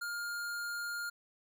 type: tone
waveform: square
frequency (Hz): 1411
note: F6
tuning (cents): +17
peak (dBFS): -37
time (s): 0.01-1.1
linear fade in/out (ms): 10
effects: none